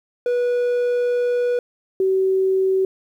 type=tone pair in turn; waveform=triangle / sine; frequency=487.5 / 380.6 Hz; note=B4 / F#4; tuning=-23 / +49 cents; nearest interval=major third; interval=428 cents; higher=first; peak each=-15 dBFS; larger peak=neither; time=0.26-1.59 / 2-2.85 s; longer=first; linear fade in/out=2 ms; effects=9-bit